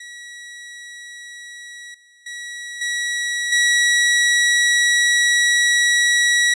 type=tone with level steps; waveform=sawtooth; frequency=1926 Hz; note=B6; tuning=44 cents flat; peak=-31 / -46 / -26 / -17 / -10 dBFS; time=0-6.54 s; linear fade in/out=5 ms; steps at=1.94 / 2.26 / 2.81 / 3.52 s; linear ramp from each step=5 ms; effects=resampled to 22050 Hz